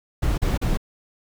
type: noise bursts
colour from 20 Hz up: brown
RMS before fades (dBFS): -21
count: 3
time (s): 0.22-0.774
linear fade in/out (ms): 10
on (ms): 160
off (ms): 37
effects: none